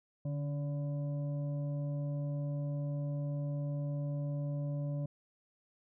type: tone with frequency modulation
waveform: sine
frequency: 145.8 Hz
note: D3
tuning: 12 cents flat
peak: -33 dBFS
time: 0.25-5.06 s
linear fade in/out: 5 ms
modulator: 429 Hz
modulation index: 0.5
effects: none